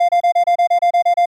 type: tone bursts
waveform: triangle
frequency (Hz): 698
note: F5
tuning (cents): -1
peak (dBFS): -8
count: 11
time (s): 0-1.258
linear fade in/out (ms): 10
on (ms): 88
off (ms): 29
effects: AAC 64 kbps